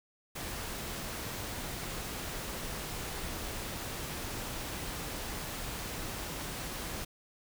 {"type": "noise", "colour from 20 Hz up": "pink", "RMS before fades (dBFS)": -39, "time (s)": [0.35, 7.05], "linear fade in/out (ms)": 10, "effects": []}